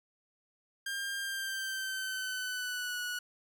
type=tone with pitch glide; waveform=sawtooth; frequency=1600 to 1467.2 Hz; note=G6 to F#6; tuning=+35 to -15 cents; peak=-31 dBFS; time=0.86-3.19 s; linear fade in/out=5 ms; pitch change=-150 cents; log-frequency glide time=1.19-3 s; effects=none